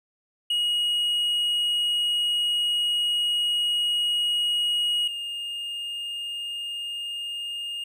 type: tone pair in turn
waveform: triangle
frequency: 2890 / 2831 Hz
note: F#7 / F7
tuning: -41 / +23 cents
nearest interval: unison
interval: 36 cents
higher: first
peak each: -20 / -28 dBFS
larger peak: first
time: 0.5-5.08 / 5.08-7.84 s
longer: first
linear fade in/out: 5 ms
effects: none